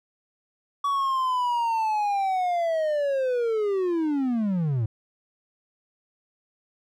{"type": "linear sweep", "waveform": "triangle", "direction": "down", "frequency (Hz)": [1137, 103.83], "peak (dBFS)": -20, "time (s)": [0.84, 4.86], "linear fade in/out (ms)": 5, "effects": []}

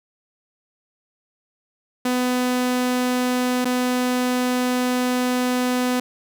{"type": "tone with dropouts", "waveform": "sawtooth", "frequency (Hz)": 250, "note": "B3", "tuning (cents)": 21, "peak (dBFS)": -15, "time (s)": [2.05, 6], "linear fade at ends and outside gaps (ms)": 5, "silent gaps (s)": [3.647, 3.653], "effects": []}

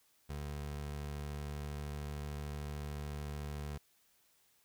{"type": "tone with pitch glide", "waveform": "25% pulse", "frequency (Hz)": [73, 73.42], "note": ["D2", "D2"], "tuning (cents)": [-10, 0], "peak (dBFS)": -36, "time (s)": [0.29, 3.78], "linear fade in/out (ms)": 10, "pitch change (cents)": 10, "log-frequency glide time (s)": [1.15, 2.34], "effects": ["white hiss -71 dBFS RMS until 4.64 s"]}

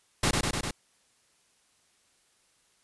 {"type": "noise with echo", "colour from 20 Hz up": "pink", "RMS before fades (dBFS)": -24, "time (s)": [0.23, 0.31], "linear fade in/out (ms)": 5, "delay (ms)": 100, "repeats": 4, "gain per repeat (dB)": -2, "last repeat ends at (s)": 0.71, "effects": ["white hiss -67 dBFS RMS until 2.83 s", "resampled to 24000 Hz"]}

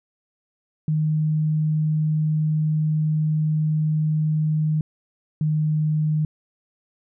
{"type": "tone pair in turn", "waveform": "sine", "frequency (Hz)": [154.6, 153.81], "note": ["D#3", "D#3"], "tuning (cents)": [-11, -20], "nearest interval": "unison", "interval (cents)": 9, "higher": "first", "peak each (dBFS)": -18, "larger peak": "neither", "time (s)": [[0.88, 4.81], [5.41, 6.25]], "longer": "first", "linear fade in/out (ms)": 2, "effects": []}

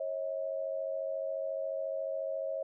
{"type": "tone pair together", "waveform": "sine", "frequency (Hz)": [544, 638.2], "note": ["C#5", "D#5"], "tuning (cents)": [-33, 44], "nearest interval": "minor third", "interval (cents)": 277, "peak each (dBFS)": [-35, -36], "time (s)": [0, 2.63], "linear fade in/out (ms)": 5, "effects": []}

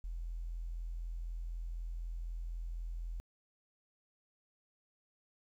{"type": "tone", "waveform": "sine", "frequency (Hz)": 42, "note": "E1", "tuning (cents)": 33, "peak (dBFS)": -37, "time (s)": [0.04, 3.2], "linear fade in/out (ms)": 0, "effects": ["tanh soft clip ceiling -33 dBFS", "12-bit"]}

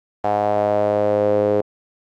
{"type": "tone with band-pass filter sweep", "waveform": "sawtooth", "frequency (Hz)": 103.83, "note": "G#2", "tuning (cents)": 0, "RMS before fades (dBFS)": -18, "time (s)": [0.24, 1.61], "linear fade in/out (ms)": 5, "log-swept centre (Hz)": [730, 470], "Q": 5.3, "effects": ["Opus 32 kbps"]}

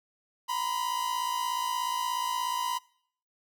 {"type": "tone pair together", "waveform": "45% pulse", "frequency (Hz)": [956, 1012.8], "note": ["A#5", "B5"], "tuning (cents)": [43, 43], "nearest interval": "minor second", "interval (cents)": 100, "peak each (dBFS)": [-32, -31], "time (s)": [0.48, 2.79], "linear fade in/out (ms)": 20, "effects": ["noise-tail reverb RT60 0.6 s tail -22 dB re dry"]}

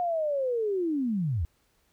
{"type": "linear sweep", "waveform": "sine", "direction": "down", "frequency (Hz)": [721, 70], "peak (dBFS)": -25, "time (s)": [0, 1.45], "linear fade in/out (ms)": 0, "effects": ["pink hiss -69 dBFS RMS until 1.92 s"]}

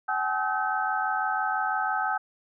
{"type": "tone cluster", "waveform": "sine", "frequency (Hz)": [760, 846, 1282, 1536], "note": ["F#5", "G#5", "E6", "G6"], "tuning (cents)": [46, 32, -49, -36], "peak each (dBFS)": -30, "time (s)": [0.08, 2.18], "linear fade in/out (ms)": 10, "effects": []}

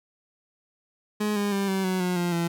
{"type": "tone with pitch steps", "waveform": "30% pulse", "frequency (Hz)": [210.2, 203.9, 197.72, 191.75, 185.97, 180.37, 174.93, 169.65], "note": ["G#3", "G#3", "G3", "G3", "F#3", "F#3", "F3", "F3"], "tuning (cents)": [21, -32, 15, -38, 9, -44, 3, -50], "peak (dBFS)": -21, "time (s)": [1.2, 2.48], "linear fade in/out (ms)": 10, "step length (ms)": 160, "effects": []}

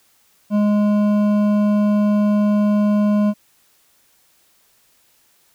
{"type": "tone with hard clipping", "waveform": "triangle", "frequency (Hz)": 207.7, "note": "G#3", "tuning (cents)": 0, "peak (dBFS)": -15, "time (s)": [0.5, 3.34], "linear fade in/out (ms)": 50, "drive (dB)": 13, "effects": ["white hiss -58 dBFS RMS until 5.54 s"]}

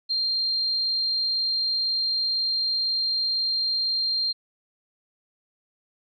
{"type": "tone", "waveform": "sine", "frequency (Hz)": 4186, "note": "C8", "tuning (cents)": 0, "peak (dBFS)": -22, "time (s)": [0.09, 4.33], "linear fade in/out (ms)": 20, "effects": []}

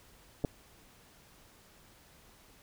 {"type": "clicks", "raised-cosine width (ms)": 2, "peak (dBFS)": [-22, -16], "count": 2, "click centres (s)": [0.441, 0.448], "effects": ["pink hiss -60 dBFS RMS until 2.62 s"]}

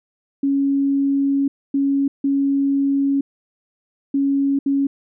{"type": "tone bursts at uneven times", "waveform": "sine", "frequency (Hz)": 277.2, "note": "C#4", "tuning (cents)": 0, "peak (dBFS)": -15, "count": 5, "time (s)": [[0.43, 1.48], [1.74, 2.08], [2.24, 3.21], [4.14, 4.59], [4.66, 4.87]], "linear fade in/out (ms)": 5, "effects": []}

